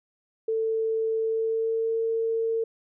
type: tone with pitch glide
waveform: sine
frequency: 445.5 to 452.5 Hz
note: A4 to A4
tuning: +22 to +48 cents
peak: -23 dBFS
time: 0.48-2.64 s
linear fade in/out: 5 ms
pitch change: +26 cents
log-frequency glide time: 1.19-1.99 s
effects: none